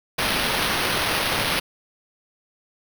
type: noise with sample-and-hold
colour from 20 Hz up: white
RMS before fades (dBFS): -23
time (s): 0.18-1.6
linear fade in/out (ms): 10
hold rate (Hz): 7350
effects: none